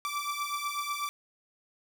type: beating tone pair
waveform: sawtooth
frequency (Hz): 1161 / 1169.1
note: D6 / D6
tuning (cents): -20 / -8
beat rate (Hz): 8.1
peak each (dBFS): -31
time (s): 0.05-1.09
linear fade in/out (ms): 0
effects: none